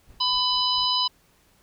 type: noise with tremolo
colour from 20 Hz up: brown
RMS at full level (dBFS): -46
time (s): 0.06-0.89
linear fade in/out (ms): 50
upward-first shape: triangle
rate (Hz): 4.3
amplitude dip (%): 100
type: harmonic tone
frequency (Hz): 999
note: B5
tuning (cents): +20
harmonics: 1 / 3 / 4 / 5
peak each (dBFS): -26 / -26 / -26 / -26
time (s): 0.2-1.08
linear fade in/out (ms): 10
effects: pink hiss -61 dBFS RMS until 1.62 s